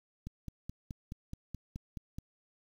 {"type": "click train", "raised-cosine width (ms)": 5, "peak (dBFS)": -28, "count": 10, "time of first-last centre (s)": [0.27, 2.185], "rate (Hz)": 4.7, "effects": ["9-bit"]}